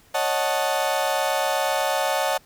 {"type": "chord", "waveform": "35% pulse", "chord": "D# half-diminished seventh", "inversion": "third", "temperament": "equal", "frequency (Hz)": [554.4, 622.3, 740, 880], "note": ["C#5", "D#5", "F#5", "A5"], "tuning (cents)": [0, 0, 0, 0], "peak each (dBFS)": -25, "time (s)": [0.14, 2.38], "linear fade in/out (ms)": 10, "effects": ["pink hiss -55 dBFS RMS until 2.45 s"]}